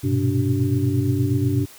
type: tone cluster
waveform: sine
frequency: 100 / 118.7 / 127.1 / 289.1 / 379.9 Hz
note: G2 / A#2 / C3 / D4 / F#4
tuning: +35 / +32 / -50 / -27 / +46 cents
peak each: -23 / -25 / -22 / -23 / -30 dBFS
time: 0.03-1.66 s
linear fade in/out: 20 ms
effects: white hiss -45 dBFS RMS until 1.78 s